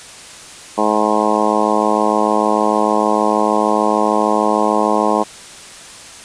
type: harmonic tone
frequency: 106.6 Hz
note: G#2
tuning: 46 cents sharp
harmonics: 2 / 3 / 4 / 5 / 6 / 7 / 8 / 9 / 10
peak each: -21 / -21 / -21 / -21 / -21 / -21 / -21 / -21 / -21 dBFS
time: 0.77-5.24 s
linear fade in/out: 20 ms
effects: white hiss -36 dBFS RMS until 6.24 s + resampled to 22050 Hz